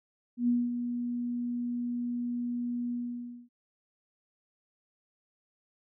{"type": "tone with ADSR envelope", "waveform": "sine", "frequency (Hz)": 241.6, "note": "B3", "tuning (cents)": -38, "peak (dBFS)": -22, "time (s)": [0.37, 3.49], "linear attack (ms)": 110, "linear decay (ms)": 220, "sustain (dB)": -8, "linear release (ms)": 570, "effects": []}